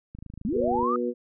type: click train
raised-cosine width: 5 ms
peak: -28 dBFS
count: 19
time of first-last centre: 0.15-0.829 s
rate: 26.5 Hz
type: linear sweep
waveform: sine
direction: up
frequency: 180.3 to 1267 Hz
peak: -24 dBFS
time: 0.45-0.96 s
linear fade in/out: 2 ms
type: harmonic tone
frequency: 121.3 Hz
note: B2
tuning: 31 cents flat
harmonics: 2 / 3 / 4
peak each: -29 / -29 / -29 dBFS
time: 0.52-1.14 s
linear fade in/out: 50 ms
effects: none